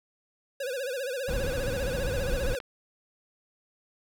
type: tone with vibrato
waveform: square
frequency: 522 Hz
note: C5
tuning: 4 cents flat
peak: -31 dBFS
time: 0.6-2.59 s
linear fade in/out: 5 ms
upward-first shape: sine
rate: 15 Hz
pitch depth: 130 cents each way
type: noise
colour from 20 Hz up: brown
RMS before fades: -31 dBFS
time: 1.28-2.55 s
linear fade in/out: 5 ms
type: clicks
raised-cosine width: 0.3 ms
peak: -22 dBFS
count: 2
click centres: 2.55 / 2.602 s
effects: none